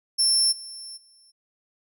30% pulse tone with level steps, 5380 Hz, E8, 34 cents sharp, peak -14 / -33 / -50 dBFS, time 0.18-1.32 s, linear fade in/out 20 ms, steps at 0.51 / 0.96 s, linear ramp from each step 20 ms, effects none

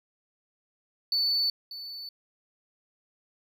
triangle tone with echo, 4488 Hz, C#8, 21 cents sharp, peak -21 dBFS, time 1.12-1.5 s, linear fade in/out 2 ms, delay 590 ms, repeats 1, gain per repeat -15 dB, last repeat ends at 2.09 s, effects tanh soft clip ceiling -19 dBFS

